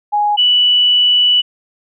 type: tone pair in turn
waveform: sine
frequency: 830.6 / 2960 Hz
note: G#5 / F#7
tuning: 0 / 0 cents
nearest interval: octave + minor seventh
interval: 2200 cents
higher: second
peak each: -11 / -8 dBFS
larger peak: second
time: 0.12-0.37 / 0.37-1.42 s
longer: second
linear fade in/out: 20 ms
effects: none